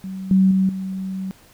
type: tone with level steps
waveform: sine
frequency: 190 Hz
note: F#3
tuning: 46 cents sharp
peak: -27 / -11 / -14 / -24 dBFS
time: 0.04-1.31 s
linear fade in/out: 0 ms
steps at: 0.31 / 0.51 / 0.69 s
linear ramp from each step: 2 ms
effects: pink hiss -51 dBFS RMS until 1.53 s